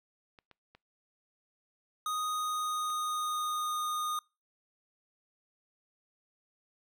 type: clicks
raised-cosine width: 0.3 ms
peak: -38 dBFS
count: 4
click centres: 0.388 / 0.513 / 0.75 / 2.902 s
type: tone with pitch glide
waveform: square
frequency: 1244.5 to 1229.5 Hz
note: D#6 to D#6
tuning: 0 to -21 cents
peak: -32 dBFS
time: 2.06-4.19 s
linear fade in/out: 2 ms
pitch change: -21 cents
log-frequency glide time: 2.27-3.77 s
effects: noise-tail reverb RT60 0.3 s tail -26 dB re dry